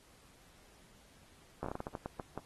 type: slowing click train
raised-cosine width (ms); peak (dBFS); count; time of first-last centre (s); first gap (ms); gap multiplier
1; -25; 12; 1.63-2.376; 14; 1.29
effects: pink hiss -63 dBFS RMS until 2.45 s + AAC 32 kbps